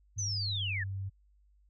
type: tone with pitch glide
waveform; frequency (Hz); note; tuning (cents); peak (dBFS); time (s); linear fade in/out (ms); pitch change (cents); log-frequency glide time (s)
sine; 100.9 to 97.01; G#2 to G2; -49 to -18; -34; 0.16-1.1; 20; -69; 0.38-0.69
type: linear sweep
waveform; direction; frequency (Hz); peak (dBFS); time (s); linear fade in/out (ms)
sine; down; 6260 to 1655; -33; 0.18-0.84; 10
effects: added 50 Hz sine -62 dBFS peak until 1.69 s